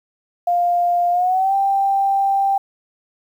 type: tone with pitch glide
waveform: sine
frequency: 701 to 786.8 Hz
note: F5 to G5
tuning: +6 to +6 cents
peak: -14 dBFS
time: 0.47-2.58 s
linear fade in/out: 5 ms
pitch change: +200 cents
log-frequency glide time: 1.11-1.54 s
effects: 8-bit